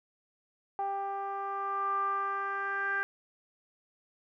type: tone with low-pass filter sweep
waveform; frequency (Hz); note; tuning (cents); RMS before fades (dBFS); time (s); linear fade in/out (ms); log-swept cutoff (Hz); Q
10% pulse; 395.2; G4; +14; -33; 0.79-3.03; 0; 850 to 1600; 6.9
effects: none